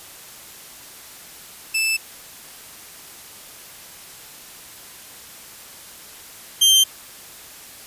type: tone pair in turn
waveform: sawtooth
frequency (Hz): 2637 / 3148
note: E7 / G7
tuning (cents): 0 / +7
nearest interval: minor third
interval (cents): 307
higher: second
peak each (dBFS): -15 / -8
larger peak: second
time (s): 1.74-1.97 / 6.61-6.84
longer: neither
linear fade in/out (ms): 10
effects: white hiss -41 dBFS RMS until 7.86 s + resampled to 32000 Hz